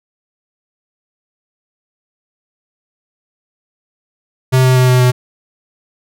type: tone with pitch steps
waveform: square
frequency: 129.5 / 128.46 / 127.42 / 126.4 / 125.38 Hz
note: C3 / C3 / C3 / B2 / B2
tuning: -17 / -31 / -45 / +41 / +27 cents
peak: -8 dBFS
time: 4.52-5.12 s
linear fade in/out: 20 ms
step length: 120 ms
effects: none